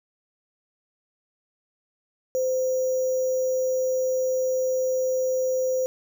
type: tone with sample-and-hold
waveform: sine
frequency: 516 Hz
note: C5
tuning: 24 cents flat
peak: -21 dBFS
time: 2.35-5.86 s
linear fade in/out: 0 ms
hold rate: 6300 Hz
effects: none